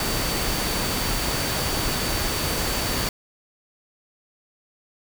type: tone in noise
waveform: sine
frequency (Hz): 4560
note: C#8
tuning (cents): +48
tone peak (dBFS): -33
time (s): 0-3.09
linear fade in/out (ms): 2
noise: pink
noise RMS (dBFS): -25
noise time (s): 0-3.09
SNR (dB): -11
effects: none